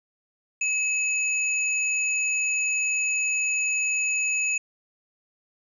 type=tone pair together; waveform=sine; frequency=2565 / 6879 Hz; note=E7 / A8; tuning=-48 / -40 cents; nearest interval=octave + perfect fourth; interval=1708 cents; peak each=-23 / -29 dBFS; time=0.61-4.58 s; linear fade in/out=5 ms; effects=none